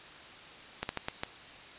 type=slowing click train; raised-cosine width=0.3 ms; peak=-16 dBFS; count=5; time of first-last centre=0.83-1.235 s; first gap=61 ms; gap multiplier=1.35; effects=white hiss -49 dBFS RMS until 1.78 s + resampled to 8000 Hz